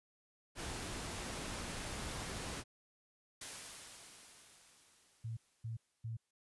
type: noise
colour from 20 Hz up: pink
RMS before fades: -43 dBFS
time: 0.55-2.64 s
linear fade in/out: 50 ms
type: noise with exponential decay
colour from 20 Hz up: white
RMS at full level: -45 dBFS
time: 3.41-6.31 s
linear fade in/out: 5 ms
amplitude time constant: 630 ms
type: tone bursts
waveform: sine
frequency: 113.4 Hz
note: A#2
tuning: 47 cents flat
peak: -39 dBFS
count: 3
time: 5.24-6.17 s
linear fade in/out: 10 ms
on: 130 ms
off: 270 ms
effects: resampled to 24000 Hz